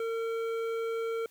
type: tone with hard clipping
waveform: sine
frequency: 455.3 Hz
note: A#4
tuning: 41 cents flat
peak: -32 dBFS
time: 0-1.26 s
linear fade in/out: 2 ms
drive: 11 dB
effects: white hiss -62 dBFS RMS until 1.3 s